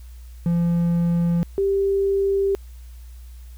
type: tone pair in turn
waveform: triangle / sine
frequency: 171 / 393.5 Hz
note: F3 / G4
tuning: -36 / +7 cents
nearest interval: octave + major second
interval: 1443 cents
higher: second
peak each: -15 / -17 dBFS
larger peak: first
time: 0.46-1.43 / 1.58-2.55 s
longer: neither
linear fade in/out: 0 ms
effects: added 60 Hz sine -37 dBFS peak until 3.57 s + white hiss -56 dBFS RMS until 3.57 s